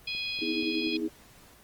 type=harmonic tone; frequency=830.6 Hz; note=G#5; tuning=in tune; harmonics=3 / 4 / 5 / 6; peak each=-34 / -36 / -38 / -40 dBFS; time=0.07-0.97 s; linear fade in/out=5 ms
type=click train; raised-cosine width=2 ms; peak=-35 dBFS; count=4; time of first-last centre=0.15-0.869 s; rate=4.17 Hz
type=chord; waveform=sine; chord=E major seventh; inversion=second; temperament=equal with one note detuned; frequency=246.9 / 311.1 / 322.1 / 415.3 Hz; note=B3 / D#4 / E4 / G#4; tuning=0 / 0 / -40 / 0 cents; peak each=-36 / -36 / -31 / -36 dBFS; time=0.41-1.09 s; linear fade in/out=20 ms
effects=pink hiss -55 dBFS RMS until 1.63 s + Opus 24 kbps